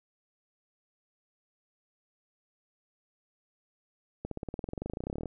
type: accelerating click train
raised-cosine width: 2 ms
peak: -22 dBFS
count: 26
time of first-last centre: 4.25-5.257 s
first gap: 63 ms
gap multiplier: 0.96
effects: none